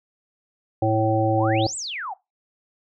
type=harmonic tone; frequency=110 Hz; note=A2; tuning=in tune; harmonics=1 / 3 / 5 / 7; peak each=-23 / -23 / -23 / -23 dBFS; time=0.82-1.67 s; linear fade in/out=5 ms
type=exponential two-way sweep; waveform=sine; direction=up then down; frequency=698.5 to 8372 to 698.5 Hz; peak=-28 dBFS; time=1.37-2.14 s; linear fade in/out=10 ms; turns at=1.76 s
effects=noise-tail reverb RT60 0.2 s tail -19 dB re dry